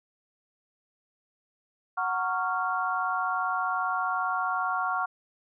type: chord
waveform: sine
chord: Gb major seventh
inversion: none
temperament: just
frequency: 740 / 925 / 1110 / 1387.5 Hz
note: Gb5 / Bb5 / Db6 / F6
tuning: 0 / -14 / +2 / -12 cents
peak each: -31 / -36 / -30 / -30 dBFS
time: 1.97-5.06 s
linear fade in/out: 10 ms
effects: none